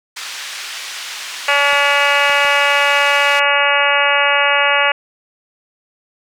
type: band-pass noise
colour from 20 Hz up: pink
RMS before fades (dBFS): -28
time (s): 0.16-3.4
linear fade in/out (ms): 10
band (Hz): 1800 to 6300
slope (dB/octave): 12
type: harmonic tone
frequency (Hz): 284.8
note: C#4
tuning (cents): +47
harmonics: 2 / 3 / 4 / 5 / 6 / 7 / 8 / 9 / 10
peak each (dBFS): -20 / -20 / -20 / -20 / -20 / -20 / -20 / -20 / -20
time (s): 1.48-4.92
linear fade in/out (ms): 5
type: clicks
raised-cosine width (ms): 1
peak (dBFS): -21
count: 3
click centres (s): 1.731 / 2.297 / 2.449
effects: none